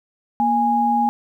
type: tone pair together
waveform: sine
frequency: 236 / 827 Hz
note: A#3 / G#5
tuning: +22 / -8 cents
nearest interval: octave + minor seventh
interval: 2170 cents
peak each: -21 / -16 dBFS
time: 0.4-1.09 s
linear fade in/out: 0 ms
effects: 9-bit